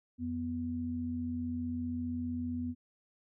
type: tone pair together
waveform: sine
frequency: 87.31 / 246.7 Hz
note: F2 / B3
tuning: 0 / -2 cents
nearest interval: octave + tritone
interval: 1798 cents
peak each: -40 / -34 dBFS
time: 0.18-2.75 s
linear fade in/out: 50 ms
effects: none